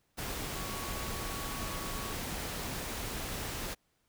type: tone in noise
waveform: sine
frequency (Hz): 1121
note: C#6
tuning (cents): +19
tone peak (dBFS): -45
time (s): 0.55-2.14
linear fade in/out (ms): 20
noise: pink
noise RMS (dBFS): -38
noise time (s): 0.17-3.75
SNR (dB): -10
effects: pink hiss -75 dBFS RMS until 4.08 s